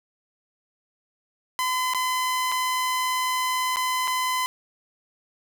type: tone with dropouts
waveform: sawtooth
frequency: 1018 Hz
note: C6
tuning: 48 cents flat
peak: -19 dBFS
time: 1.59-4.46 s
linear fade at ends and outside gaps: 0 ms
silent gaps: 1.936-1.947 / 2.517-2.521 / 3.76-3.769 / 4.074-4.078 s
effects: none